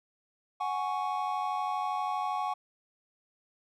triangle chord, F# suspended second, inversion none, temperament just, 740 / 832.5 / 1110 Hz, F#5 / G#5 / C#6, 0 / +4 / +2 cents, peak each -32 dBFS, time 0.6-2.54 s, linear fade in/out 10 ms, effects none

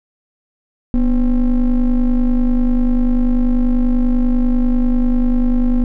triangle ring-modulated tone, 135.1 Hz, C#3, 44 cents flat, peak -6 dBFS, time 0.94-5.84 s, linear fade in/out 0 ms, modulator 110 Hz, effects none

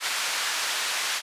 pink band-pass noise, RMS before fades -28 dBFS, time 0-1.22 s, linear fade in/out 50 ms, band 1300 to 7900 Hz, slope 12 dB/octave, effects resampled to 32000 Hz

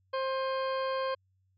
harmonic tone with a mistuned harmonic, 529 Hz, C5, 19 cents sharp, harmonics 1 / 2 / 3 / 4 / 5 / 6 / 8 / 9, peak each -31 / -34 / -42 / -51 / -49 / -46 / -49 / -53 dBFS, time 0.13-1.15 s, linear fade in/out 10 ms, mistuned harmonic 5, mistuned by -100 cents, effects added 94 Hz sine -68 dBFS peak until 1.57 s

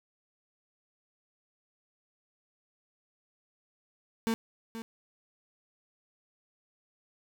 35% pulse tone with echo, 226.2 Hz, A3, 48 cents sharp, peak -25 dBFS, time 4.27-4.34 s, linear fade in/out 0 ms, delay 480 ms, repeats 1, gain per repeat -11 dB, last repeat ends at 4.82 s, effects none

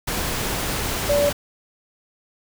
sine tone in noise, 577 Hz, D5, 31 cents flat, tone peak -16 dBFS, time 1.09-1.3 s, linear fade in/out 10 ms, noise pink, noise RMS -25 dBFS, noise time 0.07-1.33 s, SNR +6 dB, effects none

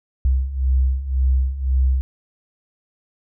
sine beating tone pair, 64 / 65.9 Hz, C2 / C2, -38 / +13 cents, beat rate 1.9 Hz, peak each -21 / -17 dBFS, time 0.25-2.01 s, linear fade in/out 0 ms, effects none

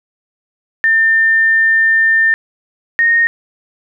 sine tone pair in turn, 1800 / 1851.7 Hz, A6 / A#6, +39 / -12 cents, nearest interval unison, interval 49 cents, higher second, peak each -8 dBFS, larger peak neither, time 0.84-2.34 / 2.99-3.27 s, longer first, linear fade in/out 0 ms, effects none

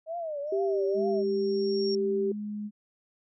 sine tone with vibrato, 627 Hz, D#5, 13 cents sharp, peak -31 dBFS, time 0.06-1.24 s, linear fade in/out 50 ms, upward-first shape triangle, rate 2.2 Hz, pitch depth 200 cents each way
sine tone with exponential growth, 5530 Hz, F8, 18 cents flat, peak -32 dBFS, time 0.47-1.95 s, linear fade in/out 2 ms, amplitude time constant 320 ms
sine tone, 392 Hz, G4, in tune, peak -25 dBFS, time 0.52-2.32 s, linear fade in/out 5 ms
sine tone with pitch glide, 206.6 to 209 Hz, G#3 to G#3, -9 to +11 cents, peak -32 dBFS, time 0.94-2.71 s, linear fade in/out 50 ms, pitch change +20 cents, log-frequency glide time 1.47-1.85 s
effects none

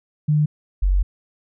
sine tone pair in turn, 150.6 / 46.7 Hz, D3 / F#1, +44 / +17 cents, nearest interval octave + minor sixth, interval 2027 cents, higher first, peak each -14 dBFS, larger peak neither, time 0.28-0.46 / 0.82-1.03 s, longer second, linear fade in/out 10 ms, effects none

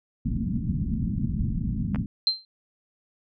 white low-pass noise, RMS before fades -27 dBFS, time 0.25-2.06 s, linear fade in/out 5 ms, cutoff 240 Hz, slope 48 dB/octave
clicks, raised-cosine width 0.5 ms, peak -21 dBFS, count 2, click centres 1.947 / 1.959 s
sine tone with exponential decay, 4129 Hz, C8, 24 cents flat, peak -15 dBFS, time 2.27-2.45 s, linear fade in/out 1 ms, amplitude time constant 37 ms
effects none

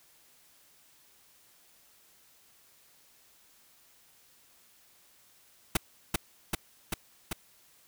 pink noise with echo, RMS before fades -24 dBFS, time 5.75-5.77 s, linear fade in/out 5 ms, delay 390 ms, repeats 4, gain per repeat -2 dB, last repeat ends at 7.33 s, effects white hiss -62 dBFS RMS until 7.87 s

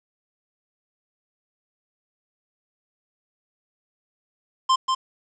square tone with echo, 1046.5 Hz, C6, in tune, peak -16 dBFS, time 4.69-4.76 s, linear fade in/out 10 ms, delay 190 ms, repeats 1, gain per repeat -4 dB, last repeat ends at 4.95 s, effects resampled to 16000 Hz + 8-bit

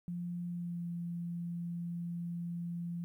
sine tone with pitch glide, 174.61 to 171.81 Hz, F3 to F3, 0 to -28 cents, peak -36 dBFS, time 0.08-3.04 s, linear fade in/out 0 ms, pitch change -28 cents, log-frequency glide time 0.47-0.87 s, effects 12-bit

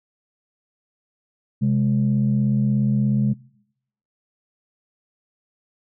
sine tone pair together, 130.84 / 207.7 Hz, C3 / G#3, 0 / 0 cents, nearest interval minor sixth, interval 800 cents, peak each -18 dBFS, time 1.61-3.34 s, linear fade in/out 20 ms, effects noise-tail reverb RT60 0.8 s tail -24 dB re dry + tanh soft clip ceiling -11 dBFS

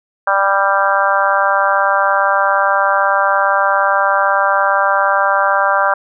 harmonic tone, 196.8 Hz, G3, 7 cents sharp, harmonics 3 / 4 / 5 / 6 / 7 / 8, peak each -18 / -18 / -18 / -18 / -18 / -18 dBFS, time 0.27-5.94 s, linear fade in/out 5 ms, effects none

